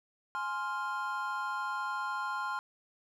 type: chord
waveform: triangle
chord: F minor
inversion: first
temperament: just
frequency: 838.1 / 1047.7 / 1396.9 Hz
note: Ab5 / C6 / F6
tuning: +16 / +2 / 0 cents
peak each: -38 / -34 / -35 dBFS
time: 0.35-2.59 s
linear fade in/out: 0 ms
effects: none